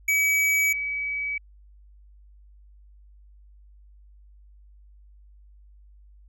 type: tone pair in turn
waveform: square / sine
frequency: 2280 / 2280 Hz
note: C#7 / C#7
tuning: +48 / +48 cents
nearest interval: unison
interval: 0 cents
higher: neither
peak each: -20 / -26 dBFS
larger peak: first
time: 0.08-0.73 / 0.73-1.38 s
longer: neither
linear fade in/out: 5 ms
effects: added 50 Hz sine -49 dBFS peak until 6.28 s